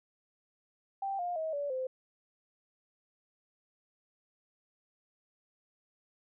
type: tone with pitch steps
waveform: sine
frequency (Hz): 784 / 706.6 / 636.8 / 573.9 / 517.2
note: G5 / F5 / D#5 / D5 / C5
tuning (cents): 0 / +20 / +40 / -40 / -20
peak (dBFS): -32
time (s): 1.02-1.87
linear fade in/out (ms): 5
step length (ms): 170
effects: none